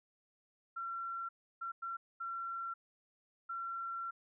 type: tone bursts at uneven times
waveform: sine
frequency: 1361 Hz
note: F6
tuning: 45 cents flat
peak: -38 dBFS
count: 5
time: 0.76-1.29 / 1.61-1.72 / 1.82-1.97 / 2.2-2.74 / 3.49-4.11 s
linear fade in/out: 10 ms
effects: none